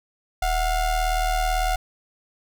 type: ring-modulated tone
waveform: square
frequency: 350 Hz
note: F4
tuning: 4 cents sharp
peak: -18 dBFS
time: 0.42-1.76 s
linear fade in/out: 5 ms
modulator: 389 Hz
effects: none